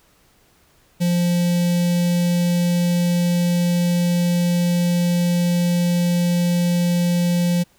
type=tone with notch filter; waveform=square; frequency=174.61 Hz; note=F3; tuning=in tune; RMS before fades=-18 dBFS; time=1-7.64 s; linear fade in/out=20 ms; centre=1200 Hz; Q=0.56; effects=pink hiss -57 dBFS RMS until 7.78 s